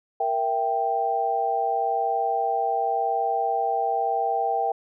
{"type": "chord", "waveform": "sine", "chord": "E diminished", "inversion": "second", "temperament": "equal with one note detuned", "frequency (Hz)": [466.2, 663.1, 784], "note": ["Bb4", "E5", "G5"], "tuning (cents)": [0, 10, 0], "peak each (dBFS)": [-29, -28, -23], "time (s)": [0.2, 4.72], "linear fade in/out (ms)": 5, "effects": []}